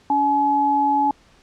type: tone pair together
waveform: sine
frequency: 283.8 / 850 Hz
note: C#4 / G#5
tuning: +41 / +40 cents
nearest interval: octave + perfect fifth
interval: 1899 cents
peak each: -23 / -16 dBFS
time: 0.1-1.11 s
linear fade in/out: 2 ms
effects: pink hiss -54 dBFS RMS until 1.42 s + low-pass 6000 Hz 12 dB/octave